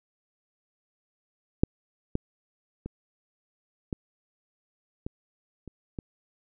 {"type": "clicks", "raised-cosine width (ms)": 3, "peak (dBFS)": [-6, -13, -22, -17, -20, -28, -21], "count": 7, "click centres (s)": [1.635, 2.154, 2.86, 3.928, 5.065, 5.677, 5.988], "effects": []}